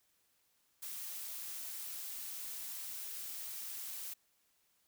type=noise; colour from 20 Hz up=blue; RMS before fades=-44 dBFS; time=0.82-4.14 s; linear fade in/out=10 ms; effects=white hiss -75 dBFS RMS until 4.87 s